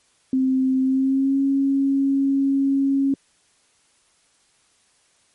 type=tone with pitch glide; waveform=sine; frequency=261.6 to 274.1 Hz; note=C4 to C#4; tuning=0 to -19 cents; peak=-16 dBFS; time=0.33-3.14 s; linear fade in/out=2 ms; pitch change=+81 cents; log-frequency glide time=0.81-1.4 s; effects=white hiss -61 dBFS RMS until 5.34 s + MP3 48 kbps